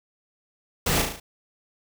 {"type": "noise with echo", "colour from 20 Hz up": "pink", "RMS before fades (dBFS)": -24, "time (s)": [0.86, 1.02], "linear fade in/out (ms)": 5, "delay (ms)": 36, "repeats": 5, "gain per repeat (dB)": -4, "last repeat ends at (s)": 1.2, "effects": []}